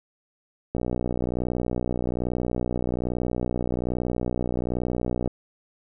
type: click train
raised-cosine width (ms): 2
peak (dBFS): -13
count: 278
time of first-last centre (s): 0.75-5.276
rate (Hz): 61.2
effects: none